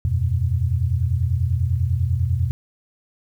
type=chord; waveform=sine; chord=E suspended second; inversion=none; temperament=equal with one note detuned; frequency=82.41 / 92.5 / 122.62 Hz; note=E2 / F#2 / B2; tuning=0 / 0 / -12 cents; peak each=-22 dBFS; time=0.05-2.51 s; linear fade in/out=0 ms; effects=9-bit